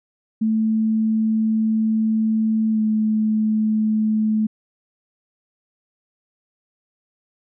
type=tone with pitch glide; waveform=sine; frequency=220 to 216.5 Hz; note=A3 to A3; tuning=0 to -28 cents; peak=-16 dBFS; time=0.41-4.47 s; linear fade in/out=10 ms; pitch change=-28 cents; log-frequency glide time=2.71-2.8 s; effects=none